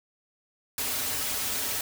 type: noise with comb filter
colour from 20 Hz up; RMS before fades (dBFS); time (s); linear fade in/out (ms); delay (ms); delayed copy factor
white; -30; 0.78-1.81; 2; 5.8; -1
effects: none